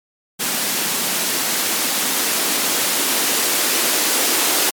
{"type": "noise with band-pass filter sweep", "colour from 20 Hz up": "violet", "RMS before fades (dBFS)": -19, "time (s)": [0.39, 4.71], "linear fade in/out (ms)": 20, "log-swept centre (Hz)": [200, 320], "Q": 1.8, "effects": ["MP3 96 kbps"]}